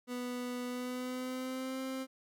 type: tone with pitch glide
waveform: 30% pulse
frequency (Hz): 246.9 to 263.1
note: B3 to C4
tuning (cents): 0 to +10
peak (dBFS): -34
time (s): 0.07-2.07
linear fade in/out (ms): 50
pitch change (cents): +110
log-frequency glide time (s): 0.67-1.8
effects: none